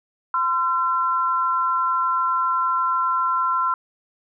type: tone pair together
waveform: sine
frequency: 1029.3 / 1356 Hz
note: C6 / E6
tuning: -29 / +49 cents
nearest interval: perfect fourth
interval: 478 cents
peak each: -21 dBFS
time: 0.34-3.74 s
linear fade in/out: 2 ms
effects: none